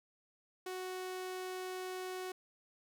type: tone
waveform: sawtooth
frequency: 370 Hz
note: F#4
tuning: in tune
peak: -36 dBFS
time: 0.66-2.32 s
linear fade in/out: 5 ms
effects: none